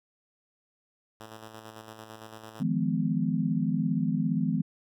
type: tone with tremolo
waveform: 5% pulse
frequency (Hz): 110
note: A2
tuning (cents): 0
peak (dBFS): -31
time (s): 1.2-2.63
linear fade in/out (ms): 5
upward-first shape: square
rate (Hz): 8.9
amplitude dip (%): 45
type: chord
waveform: sine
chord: F half-diminished seventh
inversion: third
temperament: just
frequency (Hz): 157.15 / 174.61 / 209.5 / 251.4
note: Eb3 / F3 / Ab3 / Cb4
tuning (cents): +18 / 0 / +15 / +31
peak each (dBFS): -30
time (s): 2.6-4.62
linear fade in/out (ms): 10
effects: none